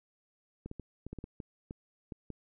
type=clicks; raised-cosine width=3 ms; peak=-28 dBFS; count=11; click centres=0.66 / 0.714 / 0.797 / 1.066 / 1.13 / 1.187 / 1.241 / 1.402 / 1.709 / 2.122 / 2.303 s; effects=none